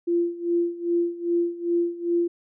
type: tone with tremolo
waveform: sine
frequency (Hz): 344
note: F4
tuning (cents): -26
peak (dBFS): -18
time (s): 0.07-2.28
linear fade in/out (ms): 10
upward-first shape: sine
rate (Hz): 2.5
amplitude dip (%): 85
effects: none